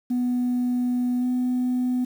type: tone with pitch glide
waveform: sine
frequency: 246.9 to 250.3 Hz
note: B3 to B3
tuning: 0 to +23 cents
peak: -19 dBFS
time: 0.1-2.05 s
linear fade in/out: 10 ms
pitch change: +23 cents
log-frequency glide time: 1.19-1.25 s
effects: tanh soft clip ceiling -18 dBFS + 8-bit